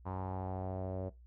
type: tone with low-pass filter sweep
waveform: sawtooth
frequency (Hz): 93.6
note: F#2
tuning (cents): +20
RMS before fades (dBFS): -39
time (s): 0.05-1.1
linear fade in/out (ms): 20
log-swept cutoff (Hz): 970 to 570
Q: 4
effects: noise-tail reverb RT60 0.2 s tail -19 dB re dry + added 60 Hz sine -54 dBFS peak until 1.26 s